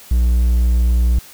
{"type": "tone", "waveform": "triangle", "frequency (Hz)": 59.8, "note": "A#1", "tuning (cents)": 45, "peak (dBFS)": -9, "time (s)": [0.11, 1.19], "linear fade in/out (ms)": 5, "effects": ["white hiss -41 dBFS RMS until 1.33 s"]}